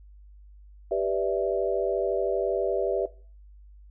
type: chord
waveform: sine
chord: E minor seventh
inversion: first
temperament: equal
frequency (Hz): 392 / 493.9 / 587.3 / 659.3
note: G4 / B4 / D5 / E5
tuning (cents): 0 / 0 / 0 / 0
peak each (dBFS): -28 / -29 / -29 / -28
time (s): 0.91-3.06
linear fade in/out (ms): 5
effects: noise-tail reverb RT60 0.4 s tail -19 dB re dry + added 50 Hz sine -47 dBFS peak until 3.9 s

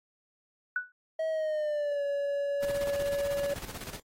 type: tone with exponential decay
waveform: sine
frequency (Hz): 1480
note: F#6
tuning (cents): 0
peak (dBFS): -24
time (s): 0.76-0.92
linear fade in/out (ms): 2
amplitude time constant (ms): 34
type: tone with pitch glide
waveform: triangle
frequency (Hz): 640 to 566.9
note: D#5 to C#5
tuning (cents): +49 to +39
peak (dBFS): -26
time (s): 1.19-3.54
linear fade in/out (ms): 5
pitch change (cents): -210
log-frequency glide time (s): 1.29-2.03
type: noise with tremolo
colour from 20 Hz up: pink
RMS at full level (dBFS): -40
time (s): 2.62-4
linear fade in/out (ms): 10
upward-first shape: square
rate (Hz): 16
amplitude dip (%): 65
effects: AAC 48 kbps

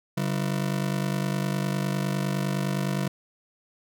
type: ring-modulated tone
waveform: 40% pulse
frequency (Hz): 164.3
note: E3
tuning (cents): -5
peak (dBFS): -21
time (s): 0.17-3.08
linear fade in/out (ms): 5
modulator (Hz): 24.9
effects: none

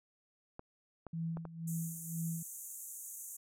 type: clicks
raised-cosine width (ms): 1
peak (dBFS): -31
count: 4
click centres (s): 0.594 / 1.067 / 1.371 / 1.453
type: tone with tremolo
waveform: sine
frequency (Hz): 164.81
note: E3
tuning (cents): 0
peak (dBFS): -34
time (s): 1.13-2.43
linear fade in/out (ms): 5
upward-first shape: sine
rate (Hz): 2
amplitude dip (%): 80
type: band-pass noise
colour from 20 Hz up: pink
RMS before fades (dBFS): -47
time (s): 1.67-3.37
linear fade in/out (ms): 10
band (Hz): 6400 to 15000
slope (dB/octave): 96
effects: none

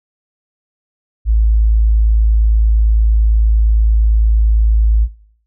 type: tone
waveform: sine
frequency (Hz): 54.4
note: A1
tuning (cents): -19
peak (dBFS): -8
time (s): 1.25-5.08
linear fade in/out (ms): 50
effects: noise-tail reverb RT60 0.6 s tail -19 dB re dry

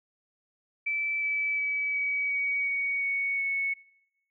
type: tone with pitch steps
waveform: sine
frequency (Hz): 2319 / 2303 / 2287 / 2271 / 2256 / 2240 / 2225 / 2209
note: D7 / D7 / D7 / C#7 / C#7 / C#7 / C#7 / C#7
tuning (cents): -22 / -34 / -47 / +41 / +30 / +18 / +6 / -7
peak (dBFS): -26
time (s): 0.86-3.74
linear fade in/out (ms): 10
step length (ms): 360
effects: noise-tail reverb RT60 0.9 s tail -24 dB re dry

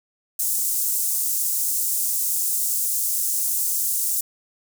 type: high-pass noise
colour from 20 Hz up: pink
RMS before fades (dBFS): -23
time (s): 0.39-4.21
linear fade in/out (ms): 5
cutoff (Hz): 7500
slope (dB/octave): 24
effects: none

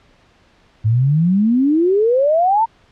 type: exponential sweep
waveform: sine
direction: up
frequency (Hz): 104.8 to 932.3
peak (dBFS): -11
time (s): 0.84-2.66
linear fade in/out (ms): 20
effects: pink hiss -53 dBFS RMS until 2.91 s + low-pass 4000 Hz 12 dB/octave

